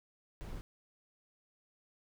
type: noise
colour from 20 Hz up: brown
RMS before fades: -43 dBFS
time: 0.41-0.61 s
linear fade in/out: 0 ms
effects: none